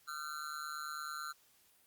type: tone with amplitude modulation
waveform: square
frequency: 1368 Hz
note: F6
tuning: 36 cents flat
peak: -37 dBFS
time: 0.07-1.33 s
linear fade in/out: 20 ms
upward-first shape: sine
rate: 149 Hz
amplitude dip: 100%
effects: white hiss -68 dBFS RMS until 1.86 s + Opus 48 kbps